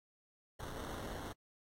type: noise with sample-and-hold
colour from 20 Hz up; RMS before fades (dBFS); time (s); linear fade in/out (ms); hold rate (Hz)
pink; -45; 0.59-1.33; 10; 2450
effects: AAC 48 kbps